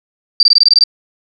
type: tone bursts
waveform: sine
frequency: 4678 Hz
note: D8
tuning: 8 cents flat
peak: -4 dBFS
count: 9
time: 0.4-0.838 s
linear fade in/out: 2 ms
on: 30 ms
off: 21 ms
effects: none